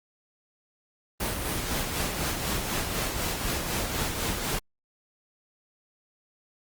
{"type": "noise with tremolo", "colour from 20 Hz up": "pink", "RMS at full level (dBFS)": -28, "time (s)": [1.2, 4.59], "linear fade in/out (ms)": 5, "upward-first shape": "sine", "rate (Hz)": 4, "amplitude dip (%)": 40, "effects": ["Opus 32 kbps"]}